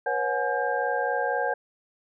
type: tone cluster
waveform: sine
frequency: 482.8 / 547 / 737 / 841 / 1596 Hz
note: B4 / C#5 / F#5 / G#5 / G6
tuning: -39 / -23 / -7 / +22 / +31 cents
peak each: -30 dBFS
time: 0.06-1.54 s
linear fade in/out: 5 ms
effects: none